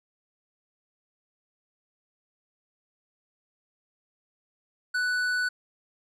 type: tone with tanh clipping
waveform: sine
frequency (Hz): 1486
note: F#6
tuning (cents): +7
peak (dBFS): -26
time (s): 4.94-5.49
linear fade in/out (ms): 10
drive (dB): 11
effects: none